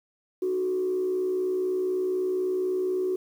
sine tone with frequency modulation, 370 Hz, F#4, in tune, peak -23 dBFS, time 0.42-3.16 s, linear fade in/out 5 ms, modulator 64 Hz, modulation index 0.4, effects tanh soft clip ceiling -19 dBFS + 9-bit

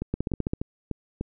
two click trains, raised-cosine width 3 ms, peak -13 / -16 dBFS, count 7 / 5, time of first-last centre 0.14-0.535 / 0.02-1.21 s, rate 15.2 / 3.36 Hz, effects none

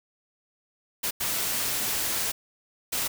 white noise bursts at uneven times, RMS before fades -28 dBFS, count 3, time 1.03-1.11 / 1.2-2.32 / 2.92-3.08 s, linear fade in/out 10 ms, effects none

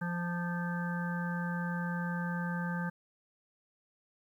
harmonic tone with a mistuned harmonic, 173.6 Hz, F3, 10 cents flat, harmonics 1 / 3 / 5 / 7 / 9 / 10, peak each -33 / -46 / -43 / -46 / -40 / -50 dBFS, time 0.01-2.9 s, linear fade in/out 10 ms, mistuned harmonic 5, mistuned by +29 cents, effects 11-bit

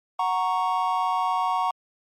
triangle chord, F# major, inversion none, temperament equal, 740 / 932.3 / 1108.7 Hz, F#5 / A#5 / C#6, 0 / 0 / 0 cents, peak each -24 / -24 / -24 dBFS, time 0.19-1.71 s, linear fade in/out 5 ms, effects MP3 64 kbps

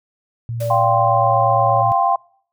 sine tone, 116.54 Hz, A#2, in tune, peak -22 dBFS, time 0.49-1.92 s, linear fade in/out 0 ms
white noise with exponential decay, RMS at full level -34 dBFS, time 0.6-1.04 s, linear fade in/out 5 ms, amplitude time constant 95 ms
sine tone with pitch glide, 580 to 556.4 Hz, D5 to C#5, -22 to +6 cents, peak -20 dBFS, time 0.6-1.83 s, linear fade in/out 20 ms, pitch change -72 cents, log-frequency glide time 1-1.34 s
sine chord, F suspended second, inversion none, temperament equal with one note detuned, 695.6 / 784 / 1046.5 Hz, F5 / G5 / C6, -7 / 0 / 0 cents, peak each -18 / -17 / -18 dBFS, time 0.7-2.16 s, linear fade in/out 5 ms
effects noise-tail reverb RT60 0.6 s tail -26 dB re dry

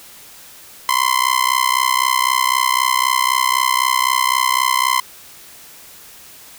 sawtooth tone with amplitude modulation, 1033 Hz, C6, 22 cents flat, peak -6 dBFS, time 0.89-5 s, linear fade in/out 0 ms, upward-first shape sine, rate 63.9 Hz, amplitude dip 100%, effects white hiss -41 dBFS RMS until 6.58 s

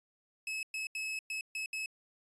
40% pulse tone bursts at uneven times, 2584 Hz, E7, 35 cents flat, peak -34 dBFS, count 6, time 0.47-0.63 / 0.74-0.87 / 0.95-1.19 / 1.3-1.41 / 1.55-1.66 / 1.73-1.86 s, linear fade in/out 2 ms, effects resampled to 22050 Hz

